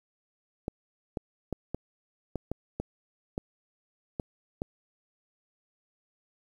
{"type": "clicks", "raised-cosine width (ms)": 2, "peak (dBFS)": -18, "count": 10, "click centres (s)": [0.681, 1.172, 1.527, 1.746, 2.357, 2.516, 2.8, 3.379, 4.198, 4.619], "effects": ["9-bit"]}